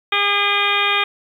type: harmonic tone with a mistuned harmonic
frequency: 405.7 Hz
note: G#4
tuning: 41 cents flat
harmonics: 1 / 2 / 3 / 4 / 5 / 6 / 7 / 8 / 9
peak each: -28 / -26 / -21 / -26 / -24 / -20 / -31 / -23 / -25 dBFS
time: 0.12-1.04 s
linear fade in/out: 5 ms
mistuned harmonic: 7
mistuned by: +50 cents
effects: 8-bit